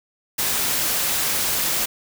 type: noise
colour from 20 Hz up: white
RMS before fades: -22 dBFS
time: 0.38-1.86 s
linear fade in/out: 10 ms
effects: none